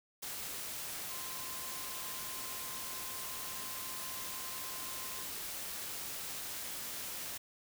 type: tone in noise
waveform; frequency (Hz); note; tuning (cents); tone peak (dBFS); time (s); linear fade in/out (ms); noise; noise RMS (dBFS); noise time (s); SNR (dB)
sine; 1044; C6; -4; -51; 1.1-5.25; 10; white; -42; 0.22-7.38; -12
effects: none